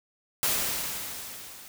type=noise with level ramp; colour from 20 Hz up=white; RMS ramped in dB=-25 to -47 dBFS; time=0.43-1.68 s; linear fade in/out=0 ms; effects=none